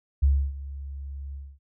sine tone with ADSR envelope, 69.3 Hz, C#2, in tune, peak -15 dBFS, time 0.22-1.59 s, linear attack 14 ms, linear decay 290 ms, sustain -18 dB, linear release 250 ms, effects none

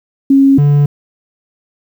sine / triangle tone pair in turn, 273.2 / 144.72 Hz, C#4 / D3, -25 / -25 cents, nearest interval major seventh, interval 1100 cents, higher first, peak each -4 dBFS, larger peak neither, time 0.3-0.58 / 0.58-0.86 s, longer neither, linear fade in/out 5 ms, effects 7-bit

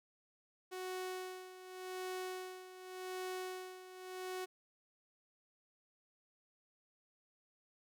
sawtooth tone with tremolo, 370 Hz, F#4, in tune, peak -36 dBFS, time 0.71-4.46 s, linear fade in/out 20 ms, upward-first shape sine, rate 0.87 Hz, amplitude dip 75%, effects none

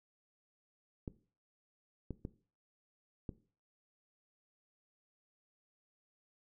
clicks, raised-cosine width 3 ms, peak -27 dBFS, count 4, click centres 1.078 / 2.107 / 2.251 / 3.292 s, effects noise-tail reverb RT60 0.4 s tail -17 dB re dry

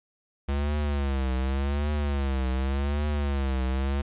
square tone with vibrato, 69.3 Hz, C#2, in tune, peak -25 dBFS, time 0.48-4.02 s, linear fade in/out 10 ms, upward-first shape triangle, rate 0.87 Hz, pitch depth 140 cents each way, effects resampled to 8000 Hz + 10-bit

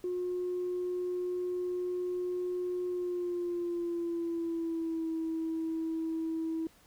sine tone with pitch glide, 359.8 to 324.3 Hz, F#4 to E4, -48 to -28 cents, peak -30 dBFS, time 0.04-6.67 s, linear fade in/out 2 ms, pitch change -180 cents, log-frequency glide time 2.85-5.1 s, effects tanh soft clip ceiling -27 dBFS + pink hiss -62 dBFS RMS until 6.86 s

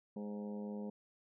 harmonic tone with a mistuned harmonic, 103.83 Hz, G#2, in tune, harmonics 2 / 3 / 4 / 5 / 6 / 7 / 8 / 9, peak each -41 / -56 / -49 / -50 / -60 / -61 / -60 / -62 dBFS, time 0.16-0.9 s, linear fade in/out 5 ms, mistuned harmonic 6, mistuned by -37 cents, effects none

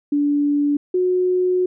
sine tone pair in turn, 289.6 / 364.9 Hz, D4 / F#4, -24 / -24 cents, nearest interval major third, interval 400 cents, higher second, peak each -15 dBFS, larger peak neither, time 0.12-0.77 / 0.94-1.66 s, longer second, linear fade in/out 5 ms, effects none

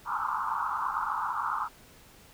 pink band-pass noise, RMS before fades -31 dBFS, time 0.05-1.69 s, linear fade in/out 50 ms, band 850 to 1400 Hz, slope 96 dB/octave, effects pink hiss -55 dBFS RMS until 2.33 s

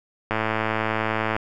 click train, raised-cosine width 0.5 ms, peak -8 dBFS, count 117, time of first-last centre 0.31-1.365 s, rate 110 Hz, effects none

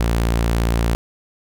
sawtooth tone, 57.4 Hz, A#1, 26 cents flat, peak -12 dBFS, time 0-0.95 s, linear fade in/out 0 ms, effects none

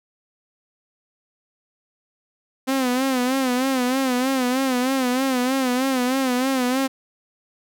sawtooth tone with vibrato, 257.9 Hz, C4, 25 cents flat, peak -15 dBFS, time 2.67-6.88 s, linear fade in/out 20 ms, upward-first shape sine, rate 3.2 Hz, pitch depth 81 cents each way, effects none

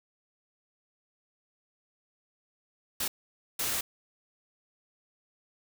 white noise bursts at uneven times, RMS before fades -31 dBFS, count 2, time 3-3.08 / 3.59-3.81 s, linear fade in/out 5 ms, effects none

